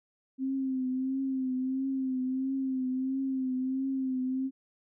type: tone with vibrato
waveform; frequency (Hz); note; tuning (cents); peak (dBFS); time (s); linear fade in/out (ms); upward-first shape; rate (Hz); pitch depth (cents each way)
sine; 262.3; C4; +4; -28; 0.38-4.51; 50; triangle; 1.5; 50
effects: none